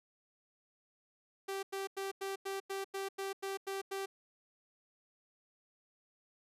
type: tone bursts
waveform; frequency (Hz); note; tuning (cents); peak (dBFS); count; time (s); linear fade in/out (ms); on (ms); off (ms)
sawtooth; 389.9; G4; -9; -33; 11; 1.48-4.06; 10; 150; 93
effects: resampled to 32000 Hz